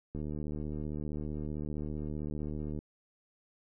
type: click train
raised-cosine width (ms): 3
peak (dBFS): -26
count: 200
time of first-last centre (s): 0.15-2.789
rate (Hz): 75.4
effects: none